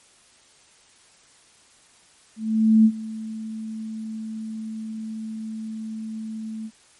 sine tone with ADSR envelope, 220 Hz, A3, in tune, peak -10 dBFS, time 2.36-6.71 s, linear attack 490 ms, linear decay 63 ms, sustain -19 dB, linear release 54 ms, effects white hiss -55 dBFS RMS until 6.99 s + MP3 48 kbps

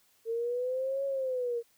sine linear two-way sweep, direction up then down, 450 to 554.4 to 462.8 Hz, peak -29 dBFS, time 0.25-1.63 s, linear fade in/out 50 ms, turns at 1.05 s, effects white hiss -67 dBFS RMS until 1.77 s

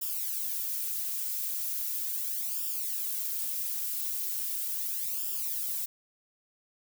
violet noise with flanger, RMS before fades -33 dBFS, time 0.01-5.86 s, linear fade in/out 10 ms, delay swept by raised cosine 0.48 to 3.68 ms, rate 0.38 Hz, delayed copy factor -0.8, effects none

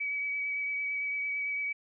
sine tone with vibrato, 2278 Hz, C#7, 47 cents sharp, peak -30 dBFS, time 0-1.73 s, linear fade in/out 10 ms, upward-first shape triangle, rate 8.9 Hz, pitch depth 17 cents each way, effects none

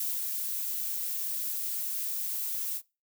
violet noise with ADSR envelope, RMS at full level -31 dBFS, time 0-2.82 s, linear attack 5 ms, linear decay 210 ms, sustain -2 dB, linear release 65 ms, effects noise-tail reverb RT60 0.3 s tail -24 dB re dry

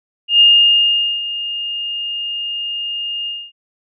sine tone with ADSR envelope, 2830 Hz, F7, 22 cents sharp, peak -5 dBFS, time 0.28-3.52 s, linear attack 120 ms, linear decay 810 ms, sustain -15 dB, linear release 250 ms, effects none

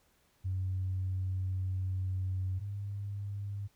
sine tone pair in turn, 93.6 / 100.79 Hz, F#2 / G2, +20 / +49 cents, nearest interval minor second, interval 129 cents, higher second, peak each -30 / -35 dBFS, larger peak first, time 0.44-2.6 / 2.6-3.68 s, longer first, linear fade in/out 20 ms, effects tanh soft clip ceiling -26 dBFS + pink hiss -70 dBFS RMS until 3.75 s

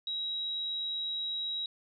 sine tone, 3847 Hz, B7, 46 cents flat, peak -32 dBFS, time 0.07-1.66 s, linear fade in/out 2 ms, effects none

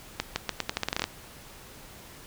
accelerating click train, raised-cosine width 0.2 ms, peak -9 dBFS, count 13, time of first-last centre 0.2-1.041 s, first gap 160 ms, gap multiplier 0.83, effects pink hiss -48 dBFS RMS until 2.26 s

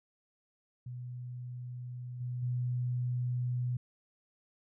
sine tone with level steps, 123.7 Hz, B2, 3 cents sharp, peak -39 / -34 / -30 dBFS, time 0.86-3.77 s, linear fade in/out 5 ms, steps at 2.2 / 2.42 s, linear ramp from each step 10 ms, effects none

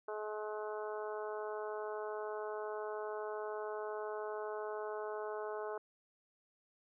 harmonic tone, 212.8 Hz, G#3, 42 cents sharp, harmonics 2 / 3 / 4 / 5 / 6 / 7, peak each -41 / -45 / -47 / -49 / -51 / -52 dBFS, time 0.08-5.78 s, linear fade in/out 5 ms, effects none

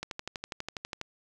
click train, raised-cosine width 0.2 ms, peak -18 dBFS, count 13, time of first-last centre 0.03-1.014 s, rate 12.2 Hz, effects none

